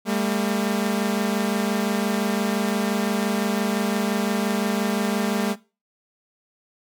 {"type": "tone pair together", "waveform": "sawtooth", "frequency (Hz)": [200.9, 226.7], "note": ["G3", "A#3"], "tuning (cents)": [43, -48], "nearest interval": "major second", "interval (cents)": 209, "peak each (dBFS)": -20, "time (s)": [0.05, 5.56], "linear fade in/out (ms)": 50, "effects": ["noise-tail reverb RT60 0.3 s tail -19 dB re dry"]}